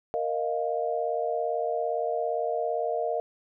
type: chord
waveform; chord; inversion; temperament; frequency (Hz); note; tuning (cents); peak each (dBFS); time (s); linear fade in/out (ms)
sine; Bb suspended fourth; none; just; 466.2 / 621.6 / 699.2; Bb4 / Eb5 / F5; 0 / -2 / +2; -30; 0.14-3.2; 0
effects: none